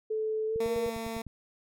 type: tone with pitch glide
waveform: sine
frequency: 435.8 to 469.8 Hz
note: A4 to A#4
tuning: -17 to +13 cents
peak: -28 dBFS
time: 0.1-0.9 s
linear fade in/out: 10 ms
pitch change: +130 cents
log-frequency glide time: 0.47-0.72 s
type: click train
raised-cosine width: 5 ms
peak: -30 dBFS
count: 8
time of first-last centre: 0.56-1.267 s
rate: 9.9 Hz
type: tone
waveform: 15% pulse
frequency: 226.4 Hz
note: A3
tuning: 50 cents sharp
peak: -28 dBFS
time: 0.6-1.22 s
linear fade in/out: 5 ms
effects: none